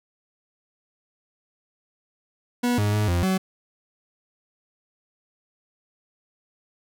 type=tone with pitch steps; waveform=40% pulse; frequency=243.6 / 103.8 / 105.6 / 87.4 / 188.5 Hz; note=B3 / G#2 / G#2 / F2 / F#3; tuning=-24 / 0 / +29 / +2 / +32 cents; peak=-19 dBFS; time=2.63-3.38 s; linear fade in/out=10 ms; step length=150 ms; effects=none